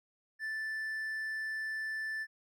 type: tone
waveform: triangle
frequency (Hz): 1760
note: A6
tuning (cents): 0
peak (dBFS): -33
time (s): 0.39-2.27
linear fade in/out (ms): 50
effects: none